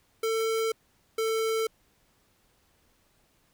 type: tone pair in turn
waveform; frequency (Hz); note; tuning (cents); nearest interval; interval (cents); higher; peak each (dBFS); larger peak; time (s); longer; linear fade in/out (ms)
square; 447.2 / 445.2; A4 / A4; +28 / +20; unison; 8; first; -26; neither; 0.23-0.72 / 1.18-1.67; neither; 5
effects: pink hiss -67 dBFS RMS until 3.53 s